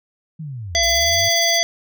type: linear two-way sweep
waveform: sine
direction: down then up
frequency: 164.81 to 58.4 to 101.7 Hz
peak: -27 dBFS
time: 0.39-1.29 s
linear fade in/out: 10 ms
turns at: 0.84 s
type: harmonic tone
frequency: 675 Hz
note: E5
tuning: 41 cents sharp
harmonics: 1 / 3 / 5 / 7 / 9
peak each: -21 / -21 / -21 / -21 / -21 dBFS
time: 0.75-1.63 s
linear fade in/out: 0 ms
type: noise with tremolo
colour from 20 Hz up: violet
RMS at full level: -29 dBFS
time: 0.83-1.59 s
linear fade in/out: 2 ms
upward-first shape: sine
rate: 17 Hz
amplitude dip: 65%
effects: none